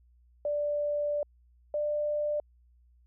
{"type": "tone pair in turn", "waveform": "sine", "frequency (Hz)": [587.3, 594.1], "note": ["D5", "D5"], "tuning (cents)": [0, 20], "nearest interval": "unison", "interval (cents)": 20, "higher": "second", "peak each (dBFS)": -27, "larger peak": "neither", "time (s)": [[0.45, 1.23], [1.74, 2.4]], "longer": "first", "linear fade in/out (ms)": 2, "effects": ["added 60 Hz sine -59 dBFS peak until 3.06 s"]}